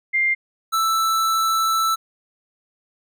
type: tone pair in turn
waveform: sine / square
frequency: 2100 / 1321.9 Hz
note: C7 / E6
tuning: +6 / +4 cents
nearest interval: minor sixth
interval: 802 cents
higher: first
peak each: -16 / -18 dBFS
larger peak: first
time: 0.13-0.35 / 0.72-1.96 s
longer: second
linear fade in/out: 20 ms
effects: none